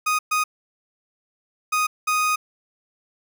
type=tone bursts at uneven times; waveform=30% pulse; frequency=1244.5 Hz; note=D#6; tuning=in tune; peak=-16 dBFS; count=4; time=0.06-0.19 / 0.31-0.44 / 1.72-1.87 / 2.07-2.36 s; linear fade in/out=10 ms; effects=none